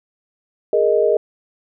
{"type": "chord", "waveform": "sine", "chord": "Ab suspended second", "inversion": "none", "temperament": "equal", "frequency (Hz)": [415.3, 466.2, 622.3], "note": ["Ab4", "Bb4", "Eb5"], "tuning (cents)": [0, 0, 0], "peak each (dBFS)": -17, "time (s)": [0.73, 1.17], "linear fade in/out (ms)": 2, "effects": []}